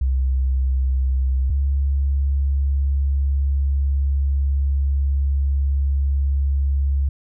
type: tone pair in turn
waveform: sine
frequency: 65.41 / 69.13 Hz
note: C2 / C#2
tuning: 0 / -4 cents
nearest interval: minor second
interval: 96 cents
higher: second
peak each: -16 / -16 dBFS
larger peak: neither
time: 0.01-1.5 / 1.5-7.09 s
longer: second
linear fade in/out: 5 ms
effects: none